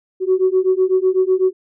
sine beating tone pair, 370 / 378 Hz, F#4 / F#4, 0 / +37 cents, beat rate 8 Hz, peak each -15 / -15 dBFS, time 0.2-1.53 s, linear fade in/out 50 ms, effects tanh soft clip ceiling -6 dBFS

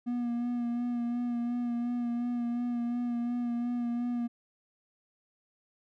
triangle tone with vibrato, 240 Hz, B3, 49 cents flat, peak -27 dBFS, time 0.06-4.28 s, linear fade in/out 20 ms, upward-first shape sine, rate 2.8 Hz, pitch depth 24 cents each way, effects none

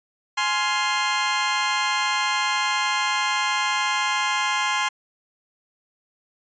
20% pulse chord, F minor, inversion first, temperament just, 838.1 / 1047.7 / 1396.9 Hz, Ab5 / C6 / F6, +16 / +2 / 0 cents, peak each -21 / -18 / -24 dBFS, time 0.37-4.89 s, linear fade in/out 10 ms, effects resampled to 16000 Hz

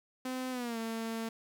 sawtooth tone with pitch glide, 256.6 to 226 Hz, C4 to A3, -34 to +47 cents, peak -31 dBFS, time 0.25-1.29 s, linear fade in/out 5 ms, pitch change -219 cents, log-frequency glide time 0.51-0.78 s, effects 10-bit

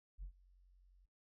sine tone with ADSR envelope, 45.53 Hz, F#1, 27 cents flat, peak -40 dBFS, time 0.18-1.06 s, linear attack 49 ms, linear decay 89 ms, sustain -24 dB, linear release 11 ms, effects noise-tail reverb RT60 0.2 s tail -24 dB re dry + tanh soft clip ceiling -42 dBFS

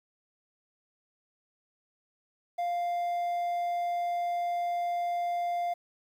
triangle tone, 698.5 Hz, F5, in tune, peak -26 dBFS, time 2.58-5.74 s, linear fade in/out 10 ms, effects 10-bit

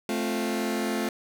sawtooth chord, F major, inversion first, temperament just, 218.3 / 261.9 / 349.2 Hz, A3 / C4 / F4, -13 / +2 / 0 cents, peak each -25 / -28 / -27 dBFS, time 0.09-1.09 s, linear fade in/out 2 ms, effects none

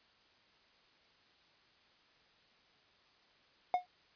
triangle tone with exponential decay, 723 Hz, F#5, 40 cents flat, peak -22 dBFS, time 3.74-3.86 s, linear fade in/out 1 ms, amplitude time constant 24 ms, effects white hiss -67 dBFS RMS until 4.15 s + resampled to 11025 Hz

